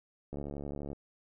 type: click train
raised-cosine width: 2 ms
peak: -27 dBFS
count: 44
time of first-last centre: 0.33-0.931 s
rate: 71.6 Hz
effects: none